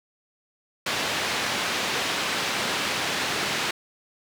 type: band-pass noise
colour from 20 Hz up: white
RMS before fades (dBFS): -27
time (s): 0.86-3.71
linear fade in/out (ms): 5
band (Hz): 130 to 3600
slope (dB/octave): 12
effects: none